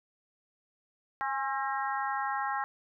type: harmonic tone with a mistuned harmonic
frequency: 268.2 Hz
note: C4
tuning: 43 cents sharp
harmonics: 3 / 4 / 5 / 6 / 7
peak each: -33 / -35 / -37 / -39 / -40 dBFS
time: 1.21-2.64 s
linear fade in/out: 0 ms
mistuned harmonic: 3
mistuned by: +37 cents
effects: none